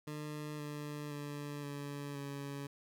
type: tone with pitch steps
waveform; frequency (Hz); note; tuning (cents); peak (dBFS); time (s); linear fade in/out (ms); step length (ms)
20% pulse; 150.3 / 147.89 / 145.52 / 143.18 / 140.88; D3 / D3 / D3 / D3 / C#3; +40 / +12 / -16 / -44 / +28; -36; 0.07-2.67; 5; 520
effects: none